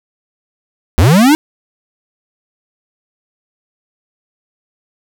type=linear sweep; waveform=square; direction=up; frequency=64.4 to 320.5 Hz; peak=-6 dBFS; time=0.98-1.35 s; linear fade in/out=0 ms; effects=none